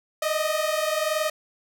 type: tone pair together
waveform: sawtooth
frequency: 609.9 / 631 Hz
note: D#5 / D#5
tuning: -35 / +24 cents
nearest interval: minor second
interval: 59 cents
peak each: -22 dBFS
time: 0.22-1.3 s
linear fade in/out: 5 ms
effects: none